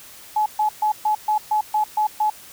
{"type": "tone bursts", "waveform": "sine", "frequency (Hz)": 852, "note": "G#5", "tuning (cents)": 44, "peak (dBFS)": -16, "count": 9, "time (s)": [0.36, 2.3], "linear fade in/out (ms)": 5, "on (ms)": 100, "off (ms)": 130, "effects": ["white hiss -43 dBFS RMS until 2.52 s"]}